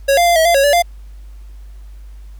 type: tone with pitch steps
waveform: square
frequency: 552 / 695 / 691 / 644 / 688 / 551 / 576 / 695 Hz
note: C#5 / F5 / F5 / E5 / F5 / C#5 / D5 / F5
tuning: -7 / -9 / -19 / -41 / -26 / -11 / -34 / -9 cents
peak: -10 dBFS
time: 0.08-0.824 s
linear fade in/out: 10 ms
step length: 93 ms
effects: added 50 Hz sine -32 dBFS peak until 2.39 s + pink hiss -55 dBFS RMS until 2.39 s